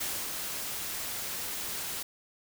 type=noise with ADSR envelope; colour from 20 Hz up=white; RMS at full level=-33 dBFS; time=0-2.03 s; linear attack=10 ms; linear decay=260 ms; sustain=-3 dB; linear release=6 ms; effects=none